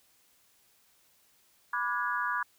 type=chord; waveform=sine; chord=G# half-diminished seventh; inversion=first; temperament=equal with one note detuned; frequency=987.8 / 1174.7 / 1447 / 1661.2 Hz; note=B5 / D6 / F#6 / G#6; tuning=0 / 0 / -39 / 0 cents; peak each=-34 dBFS; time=1.73-2.43 s; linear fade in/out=5 ms; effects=white hiss -66 dBFS RMS until 2.58 s